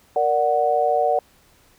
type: chord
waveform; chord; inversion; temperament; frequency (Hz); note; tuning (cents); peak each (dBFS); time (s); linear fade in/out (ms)
sine; Bb augmented; none; equal; 466.2 / 587.3 / 740; Bb4 / D5 / F#5; 0 / 0 / 0; -23 / -21 / -19; 0.16-1.19; 2
effects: pink hiss -56 dBFS RMS until 1.78 s